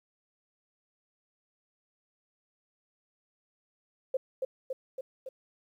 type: tone with echo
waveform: sine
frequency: 523.3 Hz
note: C5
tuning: in tune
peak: -25 dBFS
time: 4.14-4.17 s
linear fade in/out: 5 ms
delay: 280 ms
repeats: 4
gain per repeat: -3 dB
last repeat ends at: 5.29 s
effects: 11-bit